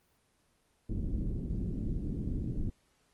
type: low-pass noise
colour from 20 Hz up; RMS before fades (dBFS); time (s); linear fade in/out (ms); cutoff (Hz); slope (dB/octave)
pink; -34; 0.89-2.7; 5; 300; 24
effects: pink hiss -71 dBFS RMS until 3.13 s + Opus 24 kbps